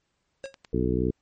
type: tone with exponential decay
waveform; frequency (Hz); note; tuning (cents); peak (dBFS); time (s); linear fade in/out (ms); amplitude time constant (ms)
square; 543; C#5; -36; -30; 0.44-0.56; 0; 25
type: clicks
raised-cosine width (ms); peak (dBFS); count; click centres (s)
0.2; -27; 3; 0.457 / 0.542 / 0.648
type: harmonic tone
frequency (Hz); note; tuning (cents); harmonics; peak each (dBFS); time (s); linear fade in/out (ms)
62; B1; +7; 1 / 2 / 3 / 4 / 5 / 6 / 7; -30 / -30 / -30 / -30 / -30 / -30 / -30; 0.73-1.11; 5
effects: pink hiss -75 dBFS RMS until 1.21 s + MP3 32 kbps